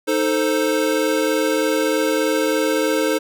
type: chord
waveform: square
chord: A diminished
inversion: second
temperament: equal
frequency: 311.1 / 440 / 523.3 Hz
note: Eb4 / A4 / C5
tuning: 0 / 0 / 0 cents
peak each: -22 dBFS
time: 0.07-3.19 s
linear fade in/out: 20 ms
effects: none